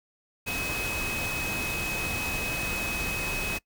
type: tone in noise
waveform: sine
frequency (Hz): 2545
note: D#7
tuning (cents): +39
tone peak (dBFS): -31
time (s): 0.46-3.59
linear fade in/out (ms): 20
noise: pink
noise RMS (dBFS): -33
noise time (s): 0.46-3.59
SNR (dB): -1
effects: noise-tail reverb RT60 0.1 s tail -22 dB re dry